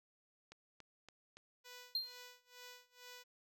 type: click train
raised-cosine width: 0.2 ms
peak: -37 dBFS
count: 4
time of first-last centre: 0.52-1.37 s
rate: 3.53 Hz
type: tone with tremolo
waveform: 5% pulse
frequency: 493.9 Hz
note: B4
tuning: in tune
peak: -40 dBFS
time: 1.64-3.24 s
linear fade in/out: 20 ms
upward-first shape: sine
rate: 2.2 Hz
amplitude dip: 95%
type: tone with exponential decay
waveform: triangle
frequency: 4186 Hz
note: C8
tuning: in tune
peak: -31 dBFS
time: 1.95-2.23 s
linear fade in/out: 2 ms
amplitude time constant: 60 ms
effects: none